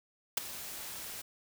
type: noise with ADSR envelope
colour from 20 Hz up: white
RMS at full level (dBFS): -26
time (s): 0.37-1.22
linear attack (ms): 6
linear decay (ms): 11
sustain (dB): -17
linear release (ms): 11
effects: none